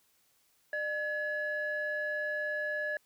sine tone pair together, 602.8 / 1698 Hz, D5 / G#6, +45 / +38 cents, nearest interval octave + tritone, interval 1793 cents, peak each -35 / -32 dBFS, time 0.73-2.97 s, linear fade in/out 2 ms, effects tanh soft clip ceiling -25 dBFS + white hiss -70 dBFS RMS until 3.05 s

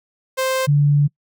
sawtooth / sine tone pair in turn, 523.3 / 144.91 Hz, C5 / D3, 0 / -23 cents, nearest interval octave + minor seventh, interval 2223 cents, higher first, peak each -14 / -11 dBFS, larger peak second, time 0.37-0.67 / 0.67-1.08 s, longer second, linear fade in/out 20 ms, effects noise-tail reverb RT60 0.1 s tail -25 dB re dry

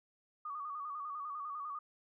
sine tone with vibrato, 1174.7 Hz, D6, in tune, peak -39 dBFS, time 0.45-1.79 s, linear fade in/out 5 ms, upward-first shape square, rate 10 Hz, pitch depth 70 cents each way, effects none

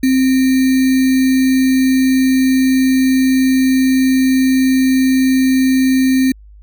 sine tone with sample-and-hold, 261.6 Hz, C4, in tune, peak -9 dBFS, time 0.03-6.32 s, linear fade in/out 5 ms, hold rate 2100 Hz, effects added 51 Hz sine -37 dBFS peak until 6.62 s

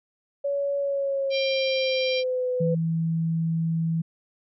sine tone with pitch glide, 563 to 501.6 Hz, C#5 to B4, +27 to +27 cents, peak -23 dBFS, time 0.44-2.75 s, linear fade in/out 10 ms, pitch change -200 cents, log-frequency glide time 0.78-2.51 s
harmonic tone, 792 Hz, G5, 18 cents sharp, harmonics 3 / 4 / 5 / 6 / 7, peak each -30 / -32 / -34 / -36 / -37 dBFS, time 1.3-2.24 s, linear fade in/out 50 ms
sine tone, 163.8 Hz, E3, 11 cents flat, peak -22 dBFS, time 2.6-4.02 s, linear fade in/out 10 ms
effects none

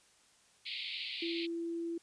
white band-pass noise, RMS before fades -41 dBFS, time 0.65-1.47 s, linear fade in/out 20 ms, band 2100 to 4500 Hz, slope 96 dB/octave
sine tone, 336.1 Hz, E4, 34 cents sharp, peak -35 dBFS, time 1.22-1.98 s, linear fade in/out 5 ms
effects white hiss -66 dBFS RMS until 2.02 s + resampled to 22050 Hz

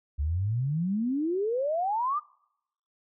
sine exponential sweep, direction up, 68.4 to 1244.5 Hz, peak -25 dBFS, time 0.18-2.2 s, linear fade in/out 20 ms, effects noise-tail reverb RT60 0.8 s tail -25 dB re dry

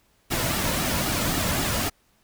pink noise with flanger, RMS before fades -25 dBFS, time 0.3-1.9 s, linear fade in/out 20 ms, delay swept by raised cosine 1.9 to 2.61 ms, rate 3.8 Hz, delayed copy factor -0.5, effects pink hiss -64 dBFS RMS until 2.23 s

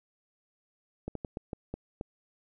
slowing click train, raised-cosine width 2 ms, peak -22 dBFS, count 7, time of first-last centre 1.08-2.011 s, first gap 73 ms, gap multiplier 1.3, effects none

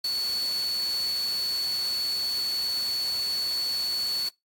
sine tone in noise, 4435 Hz, C#8, in tune, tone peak -25 dBFS, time 0.04-4.29 s, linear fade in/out 5 ms, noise white, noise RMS -39 dBFS, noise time 0.04-4.29 s, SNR +11 dB, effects noise-tail reverb RT60 0.2 s tail -25 dB re dry + AAC 64 kbps

